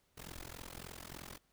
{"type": "noise with amplitude modulation", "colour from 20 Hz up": "pink", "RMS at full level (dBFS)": -45, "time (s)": [0.17, 1.38], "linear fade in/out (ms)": 10, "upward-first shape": "sine", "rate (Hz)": 43.3, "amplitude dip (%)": 100, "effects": ["pink hiss -75 dBFS RMS until 1.52 s"]}